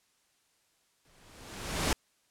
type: noise with exponential growth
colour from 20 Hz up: pink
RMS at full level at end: -26 dBFS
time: 1.05-1.93 s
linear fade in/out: 2 ms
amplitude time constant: 190 ms
effects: white hiss -71 dBFS RMS until 2.3 s + low-pass 10000 Hz 12 dB/octave